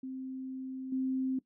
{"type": "tone with level steps", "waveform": "sine", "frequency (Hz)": 261.6, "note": "C4", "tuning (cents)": 0, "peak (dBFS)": [-37, -29], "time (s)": [0.03, 1.39], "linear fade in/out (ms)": 5, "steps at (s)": 0.92, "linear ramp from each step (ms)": 5, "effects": ["noise-tail reverb RT60 0.1 s tail -18 dB re dry"]}